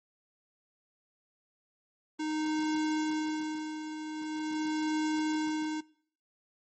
square tone with tremolo, 309.4 Hz, D#4, 10 cents flat, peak -29 dBFS, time 2.19-5.81 s, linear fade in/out 10 ms, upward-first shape sine, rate 0.43 Hz, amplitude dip 65%
violet noise with exponential decay, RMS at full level -45 dBFS, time 3.69-3.8 s, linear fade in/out 5 ms, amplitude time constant 22 ms
effects noise-tail reverb RT60 0.6 s tail -22 dB re dry + MP3 32 kbps

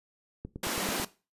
click train, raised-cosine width 3 ms, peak -25 dBFS, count 6, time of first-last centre 0.45-0.999 s, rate 9.11 Hz
pink high-pass noise, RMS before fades -32 dBFS, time 0.63-1.05 s, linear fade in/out 5 ms, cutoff 180 Hz, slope 48 dB/octave
effects noise-tail reverb RT60 0.3 s tail -18 dB re dry + resampled to 32000 Hz

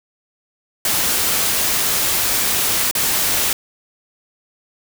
white noise with dropouts, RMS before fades -18 dBFS, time 0.85-3.53 s, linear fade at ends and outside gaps 2 ms, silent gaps 2.912-2.951 s, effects none

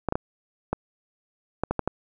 clicks, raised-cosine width 1 ms, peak -10 dBFS, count 8, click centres 0.087 / 0.124 / 0.155 / 0.73 / 1.636 / 1.71 / 1.793 / 1.876 s, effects none

